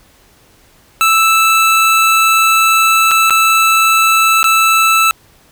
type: tone with dropouts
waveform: 25% pulse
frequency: 1318.5 Hz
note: E6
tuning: in tune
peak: -4 dBFS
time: 1.01-5.11 s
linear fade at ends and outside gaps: 0 ms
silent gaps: 3.111-3.115 / 3.298-3.306 / 4.43-4.442 s
effects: pink hiss -48 dBFS RMS until 5.51 s